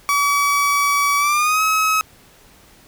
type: tone with pitch glide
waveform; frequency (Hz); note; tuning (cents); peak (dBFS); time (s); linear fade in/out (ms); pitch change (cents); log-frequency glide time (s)
30% pulse; 1141 to 1280.7; C#6 to D#6; +50 to +50; -12; 0.09-2.01; 0; +200; 1.18-1.62
effects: pink hiss -49 dBFS RMS until 2.87 s